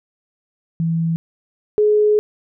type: tone pair in turn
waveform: sine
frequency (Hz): 164.81 / 421.6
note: E3 / G#4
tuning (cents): 0 / +26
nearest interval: octave + major third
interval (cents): 1626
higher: second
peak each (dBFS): -16 / -11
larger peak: second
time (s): 0.8-1.16 / 1.78-2.19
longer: second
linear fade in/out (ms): 0
effects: none